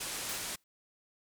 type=low-pass noise; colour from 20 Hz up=white; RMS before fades=-39 dBFS; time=0-0.56 s; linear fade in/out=10 ms; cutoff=11000 Hz; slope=24 dB/octave
type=noise with exponential decay; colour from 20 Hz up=white; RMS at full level=-38 dBFS; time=0.29-0.64 s; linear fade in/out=2 ms; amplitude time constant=75 ms
effects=none